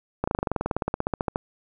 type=slowing click train; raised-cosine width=1 ms; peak=-10 dBFS; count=22; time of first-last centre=0.24-1.359 s; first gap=35 ms; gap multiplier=1.04; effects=none